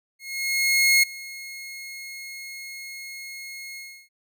sawtooth tone with ADSR envelope, 2160 Hz, C#7, 45 cents flat, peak -11 dBFS, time 0.19-4.09 s, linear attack 840 ms, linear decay 8 ms, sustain -21 dB, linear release 320 ms, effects none

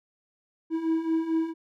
triangle beating tone pair, 321.2 / 325.7 Hz, E4 / E4, -45 / -21 cents, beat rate 4.5 Hz, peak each -28 / -23 dBFS, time 0.7-1.54 s, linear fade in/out 50 ms, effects none

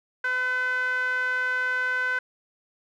sawtooth tone with band-pass filter, 506 Hz, B4, 42 cents sharp, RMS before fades -26 dBFS, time 0.24-2.19 s, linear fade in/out 5 ms, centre 1600 Hz, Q 8.3, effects none

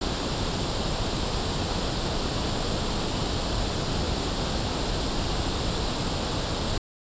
pink noise with comb filter, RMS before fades -27 dBFS, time 0.01-6.78 s, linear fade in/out 5 ms, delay 0.24 ms, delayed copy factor +0.55, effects resampled to 16000 Hz

